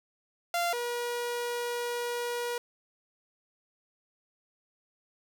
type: tone pair in turn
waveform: sawtooth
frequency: 692 / 480.5 Hz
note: F5 / B4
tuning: -16 / -48 cents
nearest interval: tritone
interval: 632 cents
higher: first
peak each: -23 / -27 dBFS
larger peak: first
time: 0.54-0.73 / 0.73-2.58 s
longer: second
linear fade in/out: 2 ms
effects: 10-bit